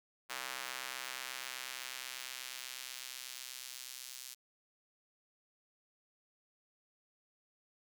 square tone with high-pass filter sweep, 64.1 Hz, C2, 35 cents flat, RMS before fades -45 dBFS, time 0.29-4.35 s, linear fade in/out 20 ms, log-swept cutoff 1300 to 5000 Hz, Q 0.77, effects none

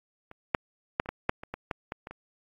clicks, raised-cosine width 0.5 ms, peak -30 / -7 / -8 / -28 / -16 / -8 / -25 / -19 / -15 / -19 / -25 / -27 dBFS, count 12, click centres 0.314 / 0.548 / 0.999 / 1.059 / 1.09 / 1.294 / 1.435 / 1.54 / 1.712 / 1.921 / 2.071 / 2.11 s, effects AAC 64 kbps

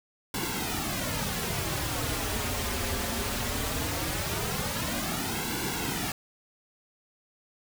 pink noise with flanger, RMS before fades -31 dBFS, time 0.34-6.12 s, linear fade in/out 2 ms, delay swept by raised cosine 1.6 to 6.4 ms, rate 0.19 Hz, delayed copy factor -0.75, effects none

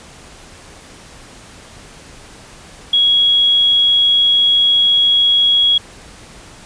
sine tone, 3322 Hz, G#7, in tune, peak -9 dBFS, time 2.93-5.78 s, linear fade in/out 5 ms, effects pink hiss -39 dBFS RMS until 6.65 s + resampled to 22050 Hz

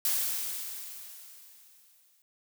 blue noise with exponential decay, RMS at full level -27 dBFS, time 0.05-2.22 s, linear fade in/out 1 ms, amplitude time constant 470 ms, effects none

